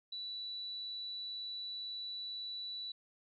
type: tone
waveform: sine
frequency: 3951 Hz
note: B7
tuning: in tune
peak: -40 dBFS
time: 0.12-2.92 s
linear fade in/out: 5 ms
effects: none